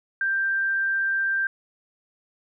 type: tone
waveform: sine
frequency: 1577 Hz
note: G6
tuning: 10 cents sharp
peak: -21 dBFS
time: 0.21-1.47 s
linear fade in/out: 2 ms
effects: none